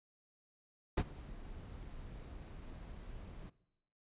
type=noise with ADSR envelope; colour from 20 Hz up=brown; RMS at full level=-26 dBFS; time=0.97-3.5 s; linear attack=10 ms; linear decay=49 ms; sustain=-23 dB; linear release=9 ms; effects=noise-tail reverb RT60 0.9 s tail -20 dB re dry + resampled to 8000 Hz